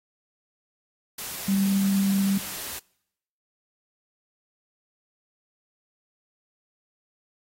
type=tone in noise; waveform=sine; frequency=196 Hz; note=G3; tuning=in tune; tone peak=-20 dBFS; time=1.48-2.38 s; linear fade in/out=5 ms; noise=white; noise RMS=-35 dBFS; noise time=1.18-2.79 s; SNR=+12 dB; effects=noise-tail reverb RT60 0.8 s tail -26 dB re dry + AAC 48 kbps